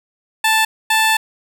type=tone pair in turn; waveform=15% pulse; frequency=880 / 880 Hz; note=A5 / A5; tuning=0 / 0 cents; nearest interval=unison; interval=0 cents; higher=neither; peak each=-6 dBFS; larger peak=neither; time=0.44-0.65 / 0.9-1.17 s; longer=second; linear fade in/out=5 ms; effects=none